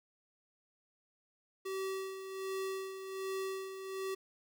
square tone with tremolo, 383.5 Hz, G4, 38 cents flat, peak -36 dBFS, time 1.65-4.15 s, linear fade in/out 10 ms, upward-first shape sine, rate 1.3 Hz, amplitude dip 60%, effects 11-bit

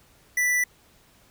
square tone, 1975.5 Hz, B6, in tune, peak -21 dBFS, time 0.37-0.64 s, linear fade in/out 5 ms, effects pink hiss -58 dBFS RMS until 1.3 s

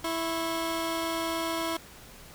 15% pulse tone pair together, 329.4 / 1088.9 Hz, E4 / C#6, -1 / -31 cents, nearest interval octave + major sixth, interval 2070 cents, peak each -23 / -30 dBFS, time 0.04-1.77 s, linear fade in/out 5 ms, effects pink hiss -49 dBFS RMS until 2.34 s

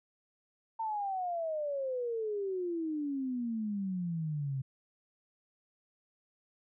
sine exponential sweep, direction down, 910 to 130.8 Hz, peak -32 dBFS, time 0.79-4.62 s, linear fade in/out 10 ms, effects none

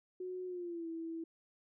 sine tone with pitch glide, 366.6 to 328.5 Hz, F#4 to E4, -16 to -6 cents, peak -39 dBFS, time 0.2-1.24 s, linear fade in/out 5 ms, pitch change -190 cents, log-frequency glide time 0.46-0.88 s, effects none

